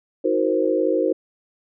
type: chord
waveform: sine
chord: C half-diminished seventh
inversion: first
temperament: equal with one note detuned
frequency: 317.7 / 370 / 466.2 / 523.3 Hz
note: Eb4 / Gb4 / Bb4 / C5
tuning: +36 / 0 / 0 / 0 cents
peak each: -23 / -23 / -23 / -22 dBFS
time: 0.24-1.13 s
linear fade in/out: 10 ms
effects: none